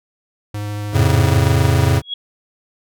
square tone with vibrato, 103.83 Hz, G#2, in tune, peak -23 dBFS, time 0.54-1.39 s, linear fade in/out 5 ms, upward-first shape triangle, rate 13 Hz, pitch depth 10 cents each way
square chord, F augmented, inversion none, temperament just, 87.31 / 109.13 / 136.42 Hz, F2 / A2 / C#3, 0 / -14 / -27 cents, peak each -17 dBFS, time 0.92-2.02 s, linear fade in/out 50 ms
sine tone with exponential growth, 3322 Hz, G#7, in tune, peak -17 dBFS, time 2.01-2.14 s, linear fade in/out 5 ms, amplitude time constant 27 ms
effects none

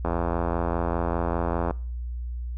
click train, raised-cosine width 1 ms, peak -12 dBFS, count 142, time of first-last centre 0.05-1.709 s, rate 85 Hz, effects noise-tail reverb RT60 0.5 s tail -24 dB re dry + added 60 Hz sine -29 dBFS peak until 2.57 s

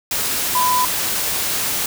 sine tone in noise, 1000 Hz, B5, 21 cents sharp, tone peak -15 dBFS, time 0.55-0.85 s, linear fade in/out 2 ms, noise white, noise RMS -21 dBFS, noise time 0.11-1.86 s, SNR +3 dB, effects none

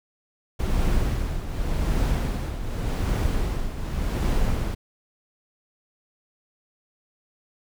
brown noise with tremolo, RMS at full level -21 dBFS, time 0.59-4.75 s, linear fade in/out 10 ms, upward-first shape triangle, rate 0.87 Hz, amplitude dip 70%, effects none

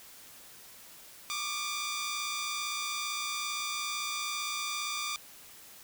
10% pulse tone pair together, 1144 / 1201.7 Hz, D6 / D6, -46 / +39 cents, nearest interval minor second, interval 85 cents, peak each -30 / -26 dBFS, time 1.3-5.16 s, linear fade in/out 0 ms, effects white hiss -52 dBFS RMS until 5.83 s

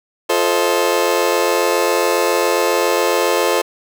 30% pulse chord, F dominant seventh, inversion none, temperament just, 349.2 / 436.5 / 523.8 / 628.6 Hz, F4 / A4 / C5 / Eb5, 0 / -14 / +2 / +18 cents, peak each -18 / -16 / -16 / -20 dBFS, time 0.29-3.62 s, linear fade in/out 10 ms, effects none

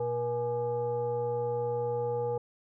sine tone with frequency modulation, 479.5 Hz, A#4, 49 cents sharp, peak -28 dBFS, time 0-2.38 s, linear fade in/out 5 ms, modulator 359 Hz, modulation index 0.74, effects none

